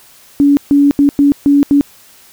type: tone bursts at uneven times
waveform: sine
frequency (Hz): 284.3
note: C#4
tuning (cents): +44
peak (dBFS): -5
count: 6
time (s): 0.4-0.57 / 0.71-0.91 / 0.99-1.09 / 1.19-1.32 / 1.46-1.63 / 1.71-1.81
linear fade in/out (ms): 0
effects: white hiss -43 dBFS RMS until 2.32 s